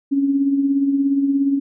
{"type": "tone with tremolo", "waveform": "sine", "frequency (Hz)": 277.5, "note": "C#4", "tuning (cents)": 2, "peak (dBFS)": -12, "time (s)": [0.11, 1.6], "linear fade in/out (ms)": 20, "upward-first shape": "triangle", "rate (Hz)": 17, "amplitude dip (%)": 55, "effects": []}